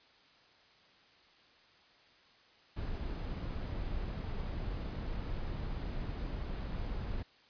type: noise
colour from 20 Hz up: brown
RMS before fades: -38 dBFS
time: 2.76-7.23 s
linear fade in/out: 10 ms
effects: white hiss -63 dBFS RMS until 7.49 s + resampled to 11025 Hz